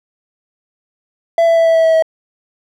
triangle tone with pitch steps, 669 / 664.8 / 660.6 / 656.4 / 652.2 / 648.1 / 644 Hz, E5 / E5 / E5 / E5 / E5 / E5 / E5, +25 / +15 / +4 / -8 / -19 / -30 / -41 cents, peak -6 dBFS, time 1.38-2.024 s, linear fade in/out 2 ms, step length 92 ms, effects none

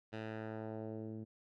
10% pulse tone with low-pass filter sweep, 110 Hz, A2, in tune, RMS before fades -44 dBFS, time 0.12-1.25 s, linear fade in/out 20 ms, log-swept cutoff 3300 to 250 Hz, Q 1.1, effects none

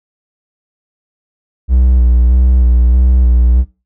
triangle tone with vibrato, 61.6 Hz, B1, 4 cents flat, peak -4 dBFS, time 1.68-3.65 s, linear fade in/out 50 ms, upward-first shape square, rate 1.6 Hz, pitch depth 32 cents each way, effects noise-tail reverb RT60 0.3 s tail -19 dB re dry

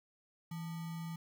sine tone with sample-and-hold, 164.81 Hz, E3, in tune, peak -39 dBFS, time 0.51-1.16 s, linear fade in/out 5 ms, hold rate 1050 Hz, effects none

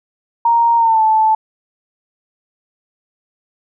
sine tone with pitch glide, 932.3 to 874.9 Hz, A#5 to A5, 0 to -10 cents, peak -9 dBFS, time 0.45-1.35 s, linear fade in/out 5 ms, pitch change -110 cents, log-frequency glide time 0.77-1.02 s, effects none

